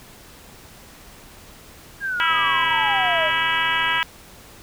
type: exponential sweep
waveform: sine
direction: down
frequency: 1649 to 600 Hz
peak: -22 dBFS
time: 2-3.31 s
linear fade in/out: 50 ms
type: harmonic tone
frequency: 326.2 Hz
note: E4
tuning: 18 cents flat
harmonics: 3 / 4 / 5 / 6 / 7 / 8 / 9 / 10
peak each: -25 / -28 / -24 / -26 / -28 / -29 / -27 / -30 dBFS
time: 2.2-4.03 s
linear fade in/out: 0 ms
type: click train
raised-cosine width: 0.5 ms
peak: -21 dBFS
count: 225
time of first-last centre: 2.3-3.984 s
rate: 133 Hz
effects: pink hiss -45 dBFS RMS until 4.62 s